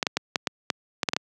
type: clicks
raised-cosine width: 0.2 ms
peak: -5 dBFS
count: 10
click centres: 0.028 / 0.068 / 0.17 / 0.358 / 0.472 / 0.702 / 1.032 / 1.088 / 1.134 / 1.165 s
effects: high-pass 150 Hz 12 dB/octave